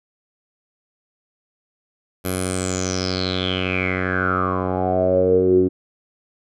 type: tone with low-pass filter sweep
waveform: 10% pulse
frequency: 92.5 Hz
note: F#2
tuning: in tune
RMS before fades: -20 dBFS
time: 2.24-5.69 s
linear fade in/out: 20 ms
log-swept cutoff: 12000 to 320 Hz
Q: 9
effects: none